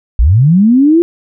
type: linear sweep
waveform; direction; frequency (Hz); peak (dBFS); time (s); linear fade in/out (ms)
sine; up; 48.01 to 349.2; -4; 0.19-1.02; 0
effects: none